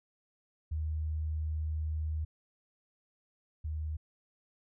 sine tone pair in turn, 77.78 / 77.43 Hz, D#2 / D#2, 0 / -8 cents, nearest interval unison, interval 8 cents, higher first, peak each -31 / -33 dBFS, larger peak first, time 0.71-2.25 / 3.64-3.97 s, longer first, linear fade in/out 10 ms, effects none

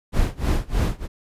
brown noise with tremolo, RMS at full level -18 dBFS, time 0.12-1.08 s, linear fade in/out 50 ms, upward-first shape sine, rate 3.2 Hz, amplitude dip 95%, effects resampled to 32000 Hz

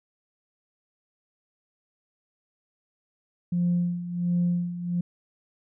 sine tone with tremolo, 175.1 Hz, F3, 5 cents sharp, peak -19 dBFS, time 3.52-5.01 s, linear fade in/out 5 ms, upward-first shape sine, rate 1.4 Hz, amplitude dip 75%, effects tanh soft clip ceiling -17 dBFS

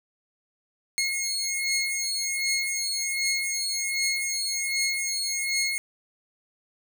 15% pulse beating tone pair, 2161 / 2162.3 Hz, C#7 / C#7, -45 / -44 cents, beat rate 1.3 Hz, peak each -22 dBFS, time 0.98-5.78 s, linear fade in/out 0 ms, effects none

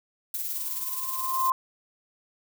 violet noise with tremolo, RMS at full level -30 dBFS, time 0.34-1.5 s, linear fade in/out 2 ms, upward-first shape sine, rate 19 Hz, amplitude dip 40%
sine tone with exponential growth, 1046.5 Hz, C6, in tune, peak -19 dBFS, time 0.55-1.52 s, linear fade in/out 1 ms, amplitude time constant 210 ms
effects none

